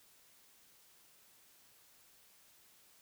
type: silence
effects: white hiss -65 dBFS RMS until 3.01 s